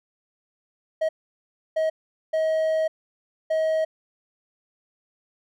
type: tone bursts at uneven times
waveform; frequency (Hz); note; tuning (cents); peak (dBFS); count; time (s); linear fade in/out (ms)
triangle; 635; D#5; +35; -18; 4; 1.01-1.09 / 1.76-1.9 / 2.33-2.88 / 3.5-3.85; 10
effects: none